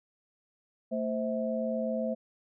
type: tone cluster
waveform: sine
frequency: 225.3 / 521 / 649 Hz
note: A3 / C5 / E5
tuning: +41 / -7 / -27 cents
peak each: -32 / -33 / -34 dBFS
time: 0.91-2.15 s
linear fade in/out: 20 ms
effects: none